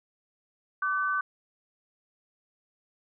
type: tone pair together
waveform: sine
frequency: 1165.1 / 1516 Hz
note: D6 / F#6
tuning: -14 / +42 cents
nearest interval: perfect fourth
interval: 456 cents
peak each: -28 dBFS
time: 0.82-1.21 s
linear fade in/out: 5 ms
effects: none